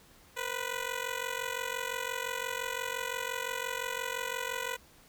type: ring-modulated tone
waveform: 10% pulse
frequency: 493.9 Hz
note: B4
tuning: in tune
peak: -22 dBFS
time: 0.36-4.77 s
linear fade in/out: 20 ms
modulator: 22.9 Hz
effects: pink hiss -59 dBFS RMS until 5.08 s